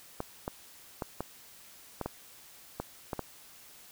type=clicks; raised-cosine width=1 ms; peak=-19 dBFS; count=9; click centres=0.204 / 0.479 / 1.022 / 1.206 / 2.013 / 2.06 / 2.8 / 3.132 / 3.193 s; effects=white hiss -54 dBFS RMS until 3.91 s